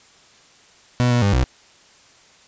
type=tone with pitch steps; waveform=30% pulse; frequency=123.1 / 121.2 / 100.1 / 63.6 Hz; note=B2 / B2 / G2 / C2; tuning=-5 / -32 / +37 / -48 cents; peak=-12 dBFS; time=1-1.44 s; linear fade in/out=0 ms; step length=110 ms; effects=white hiss -51 dBFS RMS until 2.47 s + resampled to 16000 Hz